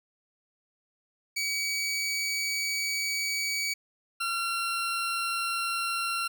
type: tone pair in turn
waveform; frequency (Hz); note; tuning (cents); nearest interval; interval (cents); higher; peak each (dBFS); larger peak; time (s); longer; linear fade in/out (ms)
20% pulse; 2273 / 1367.6; C#7 / F6; +43 / -37; major sixth; 880; first; -23; neither; 1.36-3.74 / 4.2-6.28; first; 10
effects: none